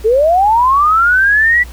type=linear sweep; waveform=sine; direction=up; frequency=415.3 to 1975.5 Hz; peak=-7 dBFS; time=0.04-1.64 s; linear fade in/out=20 ms; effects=added 60 Hz sine -29 dBFS peak until 1.72 s + pink hiss -39 dBFS RMS until 1.72 s